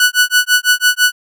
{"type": "tone with tremolo", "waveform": "sawtooth", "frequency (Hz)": 1480, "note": "F#6", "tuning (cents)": 0, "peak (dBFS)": -3, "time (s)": [0, 1.12], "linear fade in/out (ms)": 2, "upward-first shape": "sine", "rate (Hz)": 6, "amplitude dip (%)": 100, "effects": []}